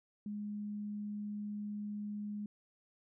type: tone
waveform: sine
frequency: 207.7 Hz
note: G#3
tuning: in tune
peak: -38 dBFS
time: 0.26-2.46 s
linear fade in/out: 2 ms
effects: none